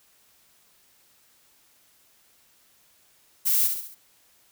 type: noise with echo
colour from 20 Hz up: violet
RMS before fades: -22 dBFS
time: 3.45-3.68 s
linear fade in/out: 20 ms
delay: 68 ms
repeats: 4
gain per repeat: -6 dB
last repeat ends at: 3.952 s
effects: white hiss -61 dBFS RMS until 4.51 s